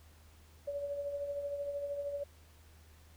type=tone with tremolo; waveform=sine; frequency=570 Hz; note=C#5; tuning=48 cents sharp; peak=-33 dBFS; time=0.67-2.24 s; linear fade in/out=10 ms; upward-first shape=triangle; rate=13 Hz; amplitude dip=55%; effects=added 78 Hz sine -58 dBFS peak until 3.16 s + pink hiss -64 dBFS RMS until 3.16 s